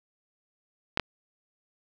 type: clicks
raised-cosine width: 0.3 ms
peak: -9 dBFS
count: 2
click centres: 0.974 / 0.997 s
effects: none